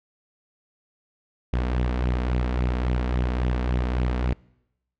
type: tone with flanger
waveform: sawtooth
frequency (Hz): 61.74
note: B1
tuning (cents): 0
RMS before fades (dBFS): -24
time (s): 1.53-4.33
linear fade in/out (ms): 0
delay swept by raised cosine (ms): 0.3 to 4.5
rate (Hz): 3.6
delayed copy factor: +0.5
effects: noise-tail reverb RT60 0.9 s tail -25 dB re dry + low-pass 3000 Hz 12 dB/octave